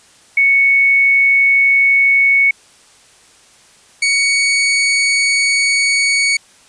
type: tone pair in turn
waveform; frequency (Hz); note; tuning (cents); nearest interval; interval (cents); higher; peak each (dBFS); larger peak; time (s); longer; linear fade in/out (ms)
sine / sawtooth; 2217 / 2235; C#7 / C#7; 0 / +14; unison; 14; second; -8; neither; 0.37-2.51 / 4.02-6.37; second; 5
effects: white hiss -47 dBFS RMS until 6.68 s + resampled to 22050 Hz